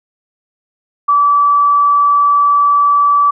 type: tone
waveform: sine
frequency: 1154 Hz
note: D6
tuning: 31 cents flat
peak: -7 dBFS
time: 1.08-3.31 s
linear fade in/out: 10 ms
effects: none